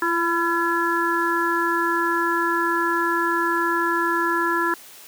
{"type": "harmonic tone with a mistuned harmonic", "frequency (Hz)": 340, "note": "F4", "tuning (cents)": -46, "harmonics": [1, 3, 4, 5], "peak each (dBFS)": [-24, -24, -25, -24], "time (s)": [0.02, 4.74], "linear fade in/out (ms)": 2, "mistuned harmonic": 3, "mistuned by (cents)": -32, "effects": ["white hiss -44 dBFS RMS until 5.07 s", "high-pass 200 Hz 12 dB/octave"]}